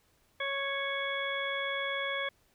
harmonic tone with a mistuned harmonic, 553 Hz, C#5, 4 cents flat, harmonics 1 / 2 / 3 / 4 / 6, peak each -37 / -39 / -37 / -36 / -39 dBFS, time 0.4-2.29 s, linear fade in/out 5 ms, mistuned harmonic 6, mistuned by +22 cents, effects pink hiss -69 dBFS RMS until 2.54 s

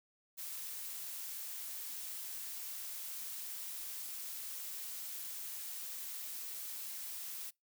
blue noise, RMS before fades -44 dBFS, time 0.37-7.51 s, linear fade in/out 20 ms, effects noise-tail reverb RT60 0.2 s tail -26 dB re dry

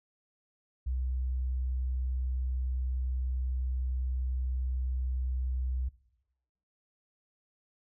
sine tone, 63.6 Hz, C2, 48 cents flat, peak -29 dBFS, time 0.86-5.89 s, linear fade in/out 10 ms, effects noise-tail reverb RT60 0.9 s tail -20 dB re dry

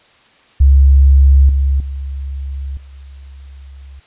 sine tone with level steps, 68.4 Hz, C#2, 23 cents flat, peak -4 / -10 / -20 / -34 / -32 dBFS, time 0.6-4 s, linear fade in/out 10 ms, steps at 1.49 / 1.8 / 2.77 / 2.93 s, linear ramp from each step 2 ms, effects white hiss -49 dBFS RMS until 4.06 s + resampled to 8000 Hz

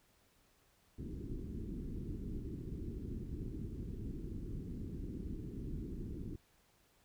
pink low-pass noise, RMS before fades -43 dBFS, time 0.98-6.36 s, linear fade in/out 5 ms, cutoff 380 Hz, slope 48 dB/octave, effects pink hiss -71 dBFS RMS until 7.04 s

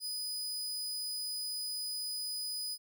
sawtooth tone, 4978 Hz, D#8, in tune, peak -33 dBFS, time 0-2.78 s, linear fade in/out 50 ms, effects none

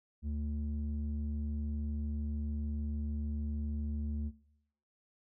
square tone with low-pass filter, 73.42 Hz, D2, in tune, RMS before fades -36 dBFS, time 0.22-4.32 s, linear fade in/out 50 ms, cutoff 170 Hz, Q 6.2, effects noise-tail reverb RT60 0.8 s tail -21 dB re dry

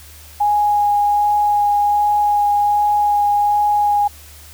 sine tone with vibrato, 826 Hz, G#5, 10 cents flat, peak -12 dBFS, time 0.4-4.08 s, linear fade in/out 10 ms, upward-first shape sine, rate 1.3 Hz, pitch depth 9 cents each way, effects added 75 Hz sine -41 dBFS peak until 4.53 s + white hiss -42 dBFS RMS until 4.53 s

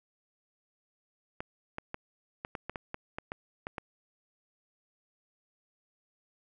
clicks, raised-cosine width 0.5 ms, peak -21 dBFS, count 12, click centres 1.405 / 1.784 / 1.944 / 2.449 / 2.552 / 2.696 / 2.758 / 2.944 / 3.185 / 3.319 / 3.669 / 3.782 s, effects none

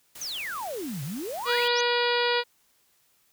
white noise, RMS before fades -43 dBFS, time 0.15-1.68 s, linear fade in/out 5 ms
sine exponential two-way sweep, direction down then up, 6520 to 128.4 to 6520 Hz, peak -31 dBFS, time 0.21-1.81 s, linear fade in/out 5 ms, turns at 1.03 s
harmonic tone, 481.9 Hz, B4, 43 cents flat, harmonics 1 / 2 / 3 / 4 / 5 / 6 / 7 / 8 / 9 / 10, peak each -26 / -29 / -31 / -32 / -33 / -34 / -34 / -35 / -36 / -36 dBFS, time 1.45-2.44 s, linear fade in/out 50 ms
effects white hiss -66 dBFS RMS until 3.32 s

